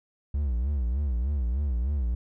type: tone with vibrato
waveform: triangle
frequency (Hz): 65.41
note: C2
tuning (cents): 0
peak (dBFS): -22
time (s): 0.34-2.15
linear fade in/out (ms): 5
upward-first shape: sine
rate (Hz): 3.3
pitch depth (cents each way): 210
effects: none